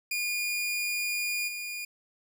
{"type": "tone with level steps", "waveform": "sawtooth", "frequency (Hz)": 2431, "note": "D#7", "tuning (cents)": -41, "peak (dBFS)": [-25, -31], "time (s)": [0.11, 1.85], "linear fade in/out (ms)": 5, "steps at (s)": 1.47, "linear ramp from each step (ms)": 20, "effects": []}